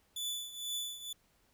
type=tone with tremolo; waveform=sawtooth; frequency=3475 Hz; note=A7; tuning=22 cents flat; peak=-31 dBFS; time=0.16-1.13 s; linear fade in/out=5 ms; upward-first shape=triangle; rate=2.1 Hz; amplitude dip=80%; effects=pink hiss -71 dBFS RMS until 1.53 s